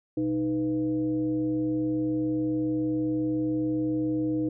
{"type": "tone with frequency modulation", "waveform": "sine", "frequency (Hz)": 311.1, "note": "D#4", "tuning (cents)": 0, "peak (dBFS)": -24, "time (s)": [0.17, 4.49], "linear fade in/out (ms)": 5, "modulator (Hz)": 185, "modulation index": 0.59, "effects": []}